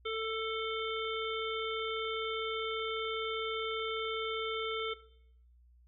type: harmonic tone with a mistuned harmonic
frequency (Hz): 444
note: A4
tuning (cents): +16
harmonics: 1 / 3 / 5 / 7 / 8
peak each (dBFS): -35 / -40 / -42 / -43 / -44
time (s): 0.05-4.94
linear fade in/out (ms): 10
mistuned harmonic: 5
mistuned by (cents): -18
effects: noise-tail reverb RT60 0.7 s tail -17 dB re dry + added 60 Hz sine -59 dBFS peak until 5.87 s